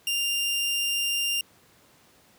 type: tone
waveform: sawtooth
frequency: 2794 Hz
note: F7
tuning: in tune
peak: -21 dBFS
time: 0.07-1.41 s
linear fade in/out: 2 ms
effects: pink hiss -58 dBFS RMS until 2.38 s + high-pass 100 Hz 12 dB/octave